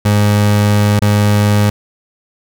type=tone with dropouts; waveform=30% pulse; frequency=103.7 Hz; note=G#2; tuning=2 cents flat; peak=-6 dBFS; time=0.05-1.7 s; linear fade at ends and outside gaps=5 ms; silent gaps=0.994-1.018 s; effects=none